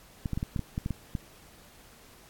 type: clicks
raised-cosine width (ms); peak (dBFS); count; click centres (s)
5; -18; 10; 0.258 / 0.333 / 0.375 / 0.429 / 0.562 / 0.593 / 0.779 / 0.861 / 0.907 / 1.152
effects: pink hiss -55 dBFS RMS until 2.29 s + AAC 64 kbps